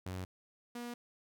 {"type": "tone pair in turn", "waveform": "sawtooth", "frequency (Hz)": [92.5, 240.1], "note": ["F#2", "B3"], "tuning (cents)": [0, -49], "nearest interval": "octave + perfect fourth", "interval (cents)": 1651, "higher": "second", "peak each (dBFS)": [-35, -37], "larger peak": "first", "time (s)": [[0.06, 0.25], [0.75, 0.94]], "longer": "neither", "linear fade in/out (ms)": 5, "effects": []}